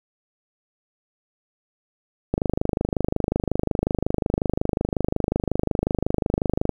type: click train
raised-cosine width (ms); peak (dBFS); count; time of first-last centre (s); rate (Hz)
2; -7; 112; 2.34-6.693; 25.5
effects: 8-bit